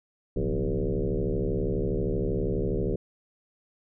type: tone with frequency modulation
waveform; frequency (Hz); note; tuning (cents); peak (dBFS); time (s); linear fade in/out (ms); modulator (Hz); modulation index
sine; 174.4; F3; -2; -24; 0.36-2.96; 5; 72.5; 4.4
effects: none